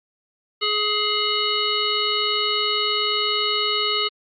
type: harmonic tone with a mistuned harmonic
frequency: 420.5 Hz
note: G#4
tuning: 22 cents sharp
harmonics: 1 / 3 / 5 / 7 / 9 / 10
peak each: -28 / -26 / -29 / -24 / -28 / -27 dBFS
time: 0.61-4.09 s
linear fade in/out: 20 ms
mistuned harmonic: 10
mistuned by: +33 cents
effects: Opus 48 kbps